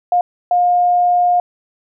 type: tone bursts at uneven times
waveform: sine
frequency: 711 Hz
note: F5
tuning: 31 cents sharp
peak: -10 dBFS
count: 2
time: 0.12-0.21 / 0.51-1.4 s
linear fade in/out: 2 ms
effects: none